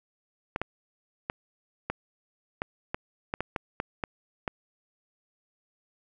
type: clicks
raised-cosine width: 0.5 ms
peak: -14 dBFS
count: 12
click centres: 0.561 / 0.616 / 1.299 / 1.9 / 2.619 / 2.945 / 3.339 / 3.406 / 3.562 / 3.801 / 4.038 / 4.478 s
effects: none